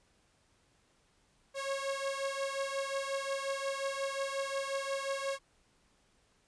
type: beating tone pair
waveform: sawtooth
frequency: 545 / 550.6 Hz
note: C#5 / C#5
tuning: -29 / -12 cents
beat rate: 5.6 Hz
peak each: -32 / -34 dBFS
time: 1.54-5.39 s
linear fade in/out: 50 ms
effects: pink hiss -70 dBFS RMS until 6.47 s + resampled to 22050 Hz